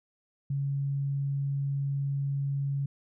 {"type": "tone", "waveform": "sine", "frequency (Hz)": 139.4, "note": "C#3", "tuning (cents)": 10, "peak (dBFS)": -27, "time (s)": [0.5, 2.86], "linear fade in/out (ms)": 5, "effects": []}